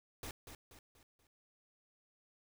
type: noise with echo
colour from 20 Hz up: pink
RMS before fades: -45 dBFS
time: 0.23-0.31 s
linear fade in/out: 2 ms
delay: 240 ms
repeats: 4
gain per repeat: -7 dB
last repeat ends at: 1.27 s
effects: none